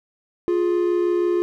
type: tone pair together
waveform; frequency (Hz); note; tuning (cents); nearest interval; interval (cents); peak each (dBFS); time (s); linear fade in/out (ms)
triangle; 351.4 / 417.5; F4 / G#4; +11 / +9; minor third; 298; -16 / -23; 0.48-1.42; 0
effects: none

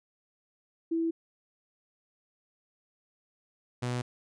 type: tone pair in turn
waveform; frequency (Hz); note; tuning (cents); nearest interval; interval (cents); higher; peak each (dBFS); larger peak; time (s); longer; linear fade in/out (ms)
sine / sawtooth; 329.6 / 123.18; E4 / B2; 0 / -4; octave + perfect fourth; 1704; first; -26; neither; 0.91-1.11 / 3.82-4.02; neither; 10
effects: resampled to 22050 Hz

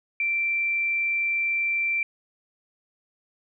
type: tone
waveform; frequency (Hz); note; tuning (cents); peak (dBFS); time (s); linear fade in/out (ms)
sine; 2349; D7; 0; -22; 0.2-2.03; 2
effects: none

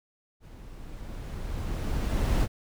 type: noise with level ramp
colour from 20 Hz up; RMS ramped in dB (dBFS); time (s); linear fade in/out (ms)
brown; -47 to -22; 0.4-2.48; 50
effects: none

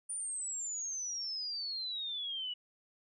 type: exponential sweep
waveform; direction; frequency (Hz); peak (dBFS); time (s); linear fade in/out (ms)
sine; down; 9430 to 2912; -36; 0.09-2.54; 10
effects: none

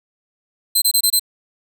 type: tone bursts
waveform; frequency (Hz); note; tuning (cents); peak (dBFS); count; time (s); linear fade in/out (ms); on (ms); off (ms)
15% pulse; 4100; C8; -36; -6; 5; 0.75-1.196; 10; 70; 24
effects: none

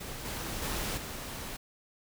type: noise with level steps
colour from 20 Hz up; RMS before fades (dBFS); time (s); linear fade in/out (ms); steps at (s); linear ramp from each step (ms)
pink; -41 / -37 / -34 / -40; 0-1.57; 10; 0.25 / 0.62 / 0.97; 5
effects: none

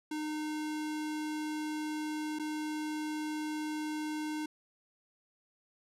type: tone with dropouts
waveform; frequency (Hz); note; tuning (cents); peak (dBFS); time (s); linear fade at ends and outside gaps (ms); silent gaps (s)
square; 305.9; D#4; -29; -35; 0.11-4.46; 5; 2.388-2.395
effects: low-pass 11000 Hz 12 dB/octave

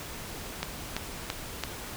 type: click train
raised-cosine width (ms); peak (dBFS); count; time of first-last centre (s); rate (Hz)
0.2; -12; 4; 0.63-1.637; 2.98
effects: pink hiss -40 dBFS RMS until 1.96 s

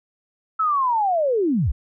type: linear sweep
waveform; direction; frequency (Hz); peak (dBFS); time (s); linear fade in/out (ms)
sine; down; 1323 to 41.88; -17; 0.59-1.72; 10
effects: none

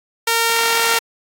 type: tone with high-pass filter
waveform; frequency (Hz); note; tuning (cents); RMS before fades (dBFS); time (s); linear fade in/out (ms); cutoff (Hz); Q
sawtooth; 460; A#4; -23; -17; 0.27-0.99; 5; 980; 0.54
effects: AAC 48 kbps

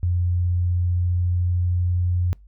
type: tone with pitch glide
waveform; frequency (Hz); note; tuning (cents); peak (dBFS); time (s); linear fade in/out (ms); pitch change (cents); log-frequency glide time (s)
sine; 88.3 to 88.91; F2 to F2; +20 to +31; -18; 0.03-2.33; 0; +11; 0.21-2.13
effects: noise-tail reverb RT60 0.2 s tail -26 dB re dry + added 50 Hz sine -45 dBFS peak until 2.47 s

